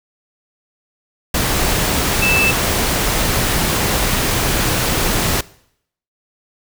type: tone in noise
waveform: sine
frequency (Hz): 2637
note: E7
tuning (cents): 0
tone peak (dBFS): -14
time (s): 2.22-2.51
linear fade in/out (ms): 5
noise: pink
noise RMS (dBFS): -17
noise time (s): 1.34-5.41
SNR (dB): 0
effects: noise-tail reverb RT60 0.7 s tail -21 dB re dry